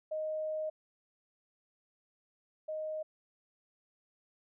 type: tone pair in turn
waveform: sine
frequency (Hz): 622.3 / 622.3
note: D#5 / D#5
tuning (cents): 0 / 0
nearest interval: unison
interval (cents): 0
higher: neither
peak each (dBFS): -33 / -35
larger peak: first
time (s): 0.11-0.7 / 2.68-3.03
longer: first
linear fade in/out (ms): 10
effects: none